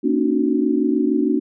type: chord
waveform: sine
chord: D# minor seventh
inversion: second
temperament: equal with one note detuned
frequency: 233.1 / 277.2 / 303.8 / 370 Hz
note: A#3 / C#4 / D#4 / F#4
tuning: 0 / 0 / -41 / 0 cents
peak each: -22 / -20 / -20 / -23 dBFS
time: 0.03-1.4 s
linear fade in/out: 20 ms
effects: none